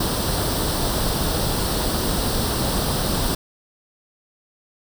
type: noise with comb filter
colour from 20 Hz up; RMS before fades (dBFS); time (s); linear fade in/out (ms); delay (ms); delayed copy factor
pink; -22; 0-3.35; 5; 0.22; +0.65
effects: none